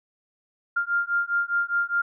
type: beating tone pair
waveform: sine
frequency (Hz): 1396.9 / 1401.8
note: F6 / F6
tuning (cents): 0 / +6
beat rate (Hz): 4.9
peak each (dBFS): -25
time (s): 0.76-2.02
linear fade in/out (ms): 10
effects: none